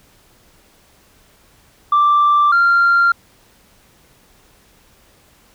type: tone pair in turn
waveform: sine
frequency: 1174.7 / 1386.9 Hz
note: D6 / F6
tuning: 0 / -12 cents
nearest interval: minor third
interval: 288 cents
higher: second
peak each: -8 dBFS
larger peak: neither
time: 1.92-2.52 / 2.52-3.12 s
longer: neither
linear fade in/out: 5 ms
effects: tanh soft clip ceiling -7 dBFS + pink hiss -52 dBFS RMS until 5.54 s